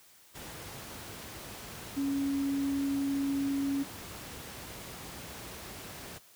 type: tone in noise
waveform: sine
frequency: 277.2 Hz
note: C#4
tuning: in tune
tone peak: -28 dBFS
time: 1.96-3.84 s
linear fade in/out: 20 ms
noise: pink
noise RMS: -44 dBFS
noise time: 0.34-6.19 s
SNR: +13 dB
effects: white hiss -59 dBFS RMS until 6.35 s + high-pass 60 Hz 12 dB/octave